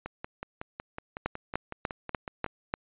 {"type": "two click trains", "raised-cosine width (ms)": 0.5, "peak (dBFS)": [-13, -21], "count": [6, 14], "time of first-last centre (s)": [[1.26, 2.739], [0.06, 2.463]], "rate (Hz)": [3.38, 5.41], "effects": ["resampled to 8000 Hz"]}